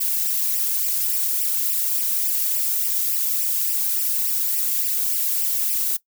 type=noise with flanger; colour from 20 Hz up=violet; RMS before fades=-22 dBFS; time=0-5.97 s; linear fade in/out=10 ms; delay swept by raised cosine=0.37 to 1.87 ms; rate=3.5 Hz; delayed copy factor=+1; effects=noise-tail reverb RT60 0.1 s tail -18 dB re dry